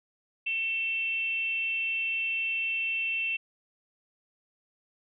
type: tone with frequency modulation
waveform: sine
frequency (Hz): 2684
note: E7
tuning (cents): +31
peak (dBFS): -27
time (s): 0.46-3.37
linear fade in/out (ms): 10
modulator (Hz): 459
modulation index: 0.35
effects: none